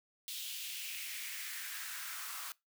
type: noise with high-pass filter sweep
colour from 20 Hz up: white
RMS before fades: -43 dBFS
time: 0.28-2.52 s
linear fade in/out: 0 ms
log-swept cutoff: 3400 to 1100 Hz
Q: 2.8
effects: noise-tail reverb RT60 0.2 s tail -22 dB re dry